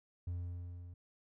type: tone with level ramp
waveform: triangle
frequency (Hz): 88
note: F2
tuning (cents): +14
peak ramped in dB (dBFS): -33 to -46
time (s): 0.27-0.94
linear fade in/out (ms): 5
effects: tanh soft clip ceiling -30 dBFS